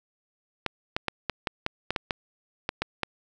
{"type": "clicks", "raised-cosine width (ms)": 0.3, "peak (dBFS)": -10, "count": 12, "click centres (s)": [0.663, 0.965, 1.083, 1.297, 1.472, 1.664, 1.906, 1.962, 2.108, 2.691, 2.82, 3.033], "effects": []}